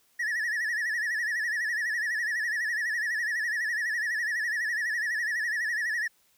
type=tone with vibrato; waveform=triangle; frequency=1814 Hz; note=A#6; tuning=48 cents flat; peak=-25 dBFS; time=0.19-6.08 s; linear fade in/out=10 ms; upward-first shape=sine; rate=12 Hz; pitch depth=120 cents each way; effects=white hiss -66 dBFS RMS until 6.37 s